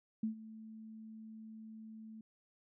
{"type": "tone with ADSR envelope", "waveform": "sine", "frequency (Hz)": 220, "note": "A3", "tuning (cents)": 0, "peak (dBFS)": -31, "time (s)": [0.23, 2.21], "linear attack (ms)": 5, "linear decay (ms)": 110, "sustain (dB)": -17, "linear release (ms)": 3, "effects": []}